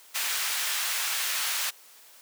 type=high-pass noise; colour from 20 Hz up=pink; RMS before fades=-29 dBFS; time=0.14-1.71 s; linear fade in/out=20 ms; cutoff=1600 Hz; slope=12 dB/octave; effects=white hiss -53 dBFS RMS until 2.21 s + high-pass 400 Hz 12 dB/octave